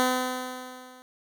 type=tone with level ramp; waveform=10% pulse; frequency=254.1 Hz; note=B3; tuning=49 cents sharp; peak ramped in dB=-12 to -40 dBFS; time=0-1.02 s; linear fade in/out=0 ms; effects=none